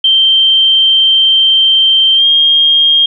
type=tone with pitch glide; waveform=sine; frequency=3136 to 3228 Hz; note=G7 to G#7; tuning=0 to -50 cents; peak=-5 dBFS; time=0.04-3.06 s; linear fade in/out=5 ms; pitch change=+50 cents; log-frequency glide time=2.15-2.26 s; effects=none